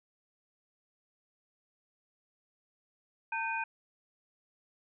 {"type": "tone cluster", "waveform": "sine", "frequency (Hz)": [900, 1551, 2467], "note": ["A5", "G6", "D#7"], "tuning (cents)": [39, -19, -15], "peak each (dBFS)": [-35, -37, -36], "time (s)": [3.32, 3.64], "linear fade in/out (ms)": 5, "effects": []}